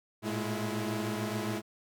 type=tone cluster; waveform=sawtooth; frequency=109.3 / 116.3 / 210.3 / 329.3 / 354.8 Hz; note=A2 / A#2 / G#3 / E4 / F4; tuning=-11 / -4 / +22 / -2 / +27 cents; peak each=-35 / -37 / -31 / -34 / -39 dBFS; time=0.22-1.62 s; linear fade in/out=50 ms; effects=none